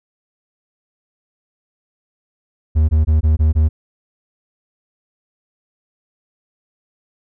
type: tone bursts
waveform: triangle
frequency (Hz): 77.78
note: D#2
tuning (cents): 0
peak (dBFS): -8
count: 6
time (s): 2.75-3.69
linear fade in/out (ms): 20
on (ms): 140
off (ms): 20
effects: none